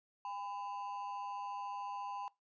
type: ring-modulated tone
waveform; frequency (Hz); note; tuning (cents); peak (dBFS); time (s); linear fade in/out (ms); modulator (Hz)
triangle; 907; A#5; -48; -35; 0.25-2.28; 0; 98.8
effects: noise-tail reverb RT60 0.2 s tail -22 dB re dry + resampled to 16000 Hz